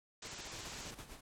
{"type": "low-pass noise", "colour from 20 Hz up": "white", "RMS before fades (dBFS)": -49, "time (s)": [0.22, 0.91], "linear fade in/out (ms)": 5, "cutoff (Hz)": 7900, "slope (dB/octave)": 96}
{"type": "noise bursts", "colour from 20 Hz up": "pink", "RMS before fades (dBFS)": -50, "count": 12, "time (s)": [0.25, 1.011], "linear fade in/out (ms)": 0, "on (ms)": 24, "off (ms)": 43}
{"type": "noise with tremolo", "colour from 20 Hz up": "pink", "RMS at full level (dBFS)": -50, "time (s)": [0.53, 1.21], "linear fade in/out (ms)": 10, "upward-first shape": "sine", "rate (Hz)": 8.8, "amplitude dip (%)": 60}
{"effects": ["low-pass 12000 Hz 12 dB/octave"]}